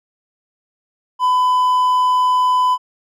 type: tone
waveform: triangle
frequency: 1004 Hz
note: B5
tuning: 28 cents sharp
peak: -10 dBFS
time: 1.19-2.78 s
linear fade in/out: 50 ms
effects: none